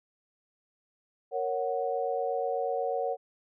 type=chord; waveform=sine; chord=F# major; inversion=first; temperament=equal; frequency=466.2 / 554.4 / 740 Hz; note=A#4 / C#5 / F#5; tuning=0 / 0 / 0 cents; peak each=-32 dBFS; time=1.31-3.17 s; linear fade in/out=50 ms; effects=none